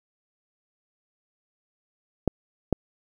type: clicks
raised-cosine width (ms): 2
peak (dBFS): -7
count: 2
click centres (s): 2.277 / 2.727
effects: 8-bit